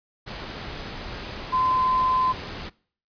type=tone in noise; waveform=sine; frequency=1027 Hz; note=C6; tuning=33 cents flat; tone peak=-19 dBFS; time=1.52-2.33 s; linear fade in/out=20 ms; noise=pink; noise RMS=-35 dBFS; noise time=0.26-2.7 s; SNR=+13 dB; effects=noise-tail reverb RT60 0.5 s tail -23 dB re dry + resampled to 11025 Hz